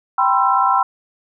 sine chord, C major seventh, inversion second, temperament equal with one note detuned, 784 / 987.8 / 1046.5 / 1337.7 Hz, G5 / B5 / C6 / E6, 0 / 0 / 0 / +25 cents, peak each -18 dBFS, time 0.18-0.83 s, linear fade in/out 5 ms, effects none

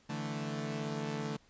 sawtooth chord, D suspended second, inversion none, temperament equal, 146.83 / 164.81 / 220 Hz, D3 / E3 / A3, 0 / 0 / 0 cents, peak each -35 / -39 / -35 dBFS, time 0.09-1.37 s, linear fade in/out 10 ms, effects pink hiss -66 dBFS RMS until 1.49 s + resampled to 16000 Hz

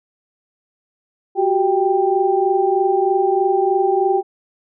sine tone cluster, 367.2 / 390.4 / 788 Hz, F#4 / G4 / G5, -13 / -7 / +9 cents, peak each -18 dBFS, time 1.35-4.23 s, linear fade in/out 50 ms, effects none

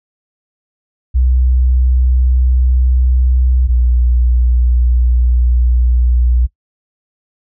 sine tone pair in turn, 63 / 60.71 Hz, B1 / B1, +35 / -29 cents, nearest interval minor second, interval 64 cents, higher first, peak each -8 dBFS, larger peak neither, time 1.14-3.68 / 3.68-6.47 s, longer second, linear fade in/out 20 ms, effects noise-tail reverb RT60 0.1 s tail -21 dB re dry

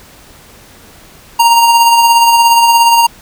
square tone with tremolo, 932.3 Hz, A#5, in tune, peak -4 dBFS, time 1.39-3.07 s, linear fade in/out 10 ms, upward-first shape sine, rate 17 Hz, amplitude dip 35%, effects pink hiss -39 dBFS RMS until 3.21 s

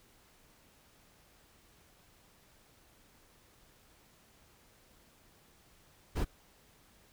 brown noise, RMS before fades -30 dBFS, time 6.15-6.25 s, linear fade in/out 20 ms, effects pink hiss -64 dBFS RMS until 7.12 s

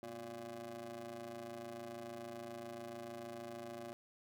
25% pulse ring-modulated tone, 113.9 Hz, A#2, 40 cents flat, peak -39 dBFS, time 0.03-3.93 s, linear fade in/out 0 ms, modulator 469 Hz, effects none

